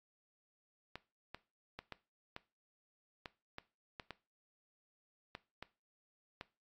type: clicks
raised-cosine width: 0.3 ms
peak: -28 dBFS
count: 12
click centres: 0.956 / 1.346 / 1.79 / 1.923 / 2.364 / 3.258 / 3.584 / 3.998 / 4.107 / 5.351 / 5.626 / 6.411 s
effects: noise-tail reverb RT60 0.3 s tail -18 dB re dry + AAC 48 kbps